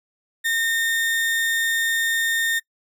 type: tone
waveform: 35% pulse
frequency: 1828 Hz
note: A#6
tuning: 34 cents flat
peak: -18 dBFS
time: 0.44-2.6 s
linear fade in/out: 20 ms
effects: noise-tail reverb RT60 0.1 s tail -23 dB re dry